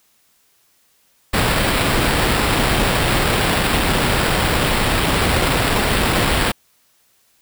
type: noise with sample-and-hold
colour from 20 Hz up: pink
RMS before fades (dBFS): -17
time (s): 1.33-6.52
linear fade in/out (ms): 10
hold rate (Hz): 6300
effects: white hiss -59 dBFS RMS until 7.41 s